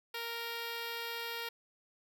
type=tone with notch filter; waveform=5% pulse; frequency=465.6 Hz; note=A#4; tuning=2 cents flat; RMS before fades=-40 dBFS; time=0.14-1.49 s; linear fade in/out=5 ms; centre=6500 Hz; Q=1.4; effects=none